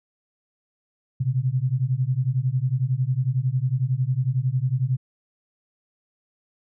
sine beating tone pair, 123.47 / 134.47 Hz, B2 / C3, 0 / +48 cents, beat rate 11 Hz, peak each -23 dBFS, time 1.2-4.97 s, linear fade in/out 10 ms, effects none

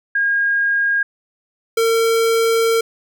sine / square tone pair in turn, 1626 / 455.2 Hz, G#6 / A#4, -37 / -41 cents, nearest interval octave + minor seventh, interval 2204 cents, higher first, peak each -14 dBFS, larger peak neither, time 0.15-1.03 / 1.77-2.81 s, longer second, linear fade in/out 5 ms, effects none

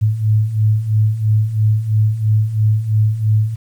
sine beating tone pair, 105.9 / 108.9 Hz, G#2 / A2, +34 / -17 cents, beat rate 3 Hz, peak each -18 / -13 dBFS, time 0.01-3.56 s, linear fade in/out 20 ms, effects 8-bit

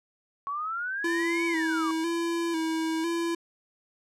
sine exponential two-way sweep, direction up then down, 1105 to 2300 to 1105 Hz, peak -29 dBFS, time 0.47-1.91 s, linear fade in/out 0 ms, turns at 1.46 s
square tone with vibrato, 329.6 Hz, E4, in tune, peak -27 dBFS, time 1.04-3.35 s, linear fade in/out 5 ms, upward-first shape square, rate 1 Hz, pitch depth 40 cents each way
effects low-pass 10000 Hz 12 dB/octave

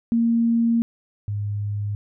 sine tone pair in turn, 231.6 / 102.98 Hz, A#3 / G#2, -11 / -14 cents, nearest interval octave + major second, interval 1403 cents, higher first, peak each -16 / -23 dBFS, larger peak first, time 0.12-0.82 / 1.28-1.95 s, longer first, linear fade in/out 0 ms, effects none

